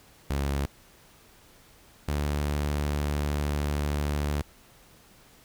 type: tone pair in turn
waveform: sawtooth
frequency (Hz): 69.9 / 73.22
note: C#2 / D2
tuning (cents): +15 / -5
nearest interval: minor second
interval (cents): 80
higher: second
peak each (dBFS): -22 / -22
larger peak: neither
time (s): 0.3-0.66 / 2.08-4.42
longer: second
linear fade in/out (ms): 5
effects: pink hiss -56 dBFS RMS until 5.44 s